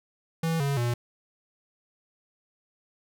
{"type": "tone with pitch steps", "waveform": "square", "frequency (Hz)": [163.9, 140.23, 119.98], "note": ["E3", "C#3", "B2"], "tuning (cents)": [-10, 20, -50], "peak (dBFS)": -25, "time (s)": [0.43, 0.94], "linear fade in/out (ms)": 5, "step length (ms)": 170, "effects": []}